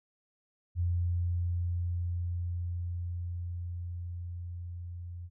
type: tone with level ramp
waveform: sine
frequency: 87.31 Hz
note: F2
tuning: in tune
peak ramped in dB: -26 to -39 dBFS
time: 0.75-5.3 s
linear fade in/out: 50 ms
effects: none